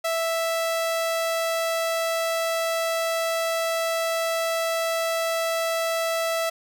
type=tone; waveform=sawtooth; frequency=659.3 Hz; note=E5; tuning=in tune; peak=-19 dBFS; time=0.04-6.5 s; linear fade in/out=10 ms; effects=none